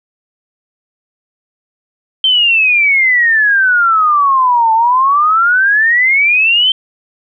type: exponential two-way sweep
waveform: sine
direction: down then up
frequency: 3136 to 880 to 3136 Hz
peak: -7 dBFS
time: 2.24-6.72 s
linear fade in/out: 2 ms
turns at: 4.73 s
effects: none